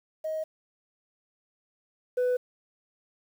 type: tone pair in turn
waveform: sine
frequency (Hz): 629 / 497.9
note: D#5 / B4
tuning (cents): +19 / +14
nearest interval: major third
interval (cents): 405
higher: first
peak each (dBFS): -28 / -20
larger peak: second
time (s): 0.24-0.44 / 2.17-2.37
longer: neither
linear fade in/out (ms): 10
effects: tanh soft clip ceiling -22 dBFS + 9-bit